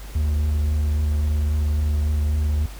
triangle tone with vibrato, 75.3 Hz, D2, 44 cents sharp, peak -16 dBFS, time 0.15-2.66 s, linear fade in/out 5 ms, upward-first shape sine, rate 3.7 Hz, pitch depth 9 cents each way, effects added 50 Hz sine -34 dBFS peak until 2.79 s + pink hiss -43 dBFS RMS until 2.79 s

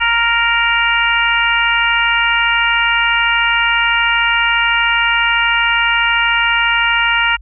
harmonic tone, 466.2 Hz, A#4, in tune, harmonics 2 / 3 / 4 / 5 / 6, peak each -19 / -16 / -18 / -18 / -18 dBFS, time 0-7.37 s, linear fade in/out 20 ms, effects added 50 Hz sine -34 dBFS peak until 7.41 s

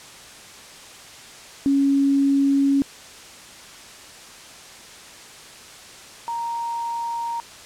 sine tone pair in turn, 277.2 / 932.4 Hz, C#4 / A#5, 0 / 0 cents, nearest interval octave + major sixth, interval 2100 cents, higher second, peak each -15 / -24 dBFS, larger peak first, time 1.66-2.82 / 6.28-7.4 s, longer first, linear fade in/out 0 ms, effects white hiss -42 dBFS RMS until 7.65 s + low-pass 8000 Hz 12 dB/octave

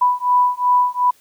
sine beating tone pair, 987.8 / 990.5 Hz, B5 / B5, 0 / +5 cents, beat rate 2.7 Hz, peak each -16 dBFS, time 0.01-1.11 s, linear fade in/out 10 ms, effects white hiss -54 dBFS RMS until 1.2 s

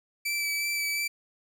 sawtooth tone with vibrato, 2315 Hz, D7, 25 cents flat, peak -24 dBFS, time 0.25-1.08 s, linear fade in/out 10 ms, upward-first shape sine, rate 2.8 Hz, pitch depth 14 cents each way, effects none

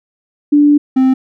sine / triangle tone pair in turn, 292.5 / 261.3 Hz, D4 / C4, -7 / -2 cents, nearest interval major second, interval 195 cents, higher first, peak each -5 dBFS, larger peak neither, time 0.52-0.78 / 0.96-1.14 s, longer first, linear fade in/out 10 ms, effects none

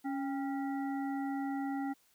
harmonic tone with a mistuned harmonic, 277.2 Hz, C#4, in tune, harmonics 1 / 3 / 5 / 7, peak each -34 / -40 / -50 / -50 dBFS, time 0.04-1.94 s, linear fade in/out 20 ms, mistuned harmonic 3, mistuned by -74 cents, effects white hiss -69 dBFS RMS until 2.14 s

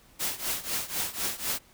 white noise with tremolo, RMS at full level -28 dBFS, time 0.19-1.59 s, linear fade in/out 20 ms, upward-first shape triangle, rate 4 Hz, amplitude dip 90%, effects pink hiss -58 dBFS RMS until 1.73 s

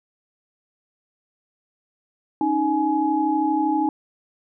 sine tone cluster, 278.7 / 311.3 / 841 Hz, C#4 / D#4 / G#5, +9 / +1 / +22 cents, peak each -26 / -21 / -22 dBFS, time 2.41-3.89 s, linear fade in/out 2 ms, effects none

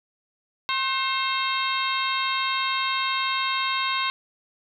harmonic tone with a mistuned harmonic, 533 Hz, C5, 32 cents sharp, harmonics 2 / 3 / 4 / 5 / 6 / 7 / 8, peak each -26 / -33 / -31 / -31 / -35 / -31 / -35 dBFS, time 0.69-4.1 s, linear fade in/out 0 ms, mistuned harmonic 3, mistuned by -70 cents, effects none

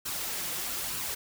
white noise with flanger, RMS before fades -34 dBFS, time 0.05-1.15 s, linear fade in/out 10 ms, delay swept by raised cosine 0.69 to 5.89 ms, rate 1.1 Hz, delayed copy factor +0.5, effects none

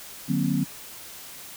sine tone cluster, 150.6 / 184.9 / 239 / 268.4 Hz, D3 / F#3 / A#3 / C4, +44 / -1 / +43 / +44 cents, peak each -27 dBFS, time 0.28-0.65 s, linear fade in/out 20 ms, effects white hiss -42 dBFS RMS until 1.56 s

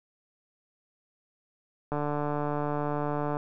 click train, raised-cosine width 1 ms, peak -17 dBFS, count 214, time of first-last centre 1.92-3.369 s, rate 147 Hz, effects none

